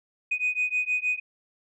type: beating tone pair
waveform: sine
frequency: 2489 / 2495.4 Hz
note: D#7 / D#7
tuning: 0 / +4 cents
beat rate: 6.4 Hz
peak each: -26 dBFS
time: 0.31-1.2 s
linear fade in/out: 10 ms
effects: tanh soft clip ceiling -18 dBFS